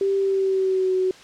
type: tone with pitch glide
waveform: sine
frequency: 392 to 372.8 Hz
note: G4 to F#4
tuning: 0 to +13 cents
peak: -18 dBFS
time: 0.01-1.11 s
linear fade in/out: 2 ms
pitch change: -87 cents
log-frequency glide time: 0.17-0.93 s
effects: white hiss -45 dBFS RMS until 1.23 s + low-pass 5000 Hz 12 dB/octave